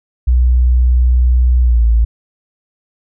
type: tone with pitch glide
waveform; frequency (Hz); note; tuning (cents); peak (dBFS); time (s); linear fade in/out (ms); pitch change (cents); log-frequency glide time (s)
sine; 61.74 to 56.62; B1 to A#1; 0 to -50; -7; 0.27-2.05; 10; -150; 1.62-1.85
effects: none